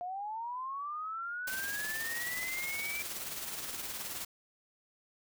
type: linear sweep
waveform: sine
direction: up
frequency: 698.5 to 2349 Hz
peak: -36 dBFS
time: 0.01-3.02 s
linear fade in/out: 0 ms
type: noise with tremolo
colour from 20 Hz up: white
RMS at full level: -38 dBFS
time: 1.47-4.25 s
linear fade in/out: 5 ms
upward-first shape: triangle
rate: 19 Hz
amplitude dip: 50%
effects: none